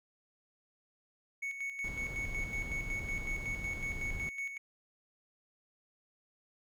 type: tone with tremolo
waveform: triangle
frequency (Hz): 2217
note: C#7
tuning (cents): 0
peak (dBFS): -33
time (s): 1.42-4.58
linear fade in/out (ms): 10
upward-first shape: square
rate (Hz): 5.4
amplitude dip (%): 55
type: noise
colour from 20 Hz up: brown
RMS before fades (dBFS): -41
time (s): 1.84-4.29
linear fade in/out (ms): 2
effects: none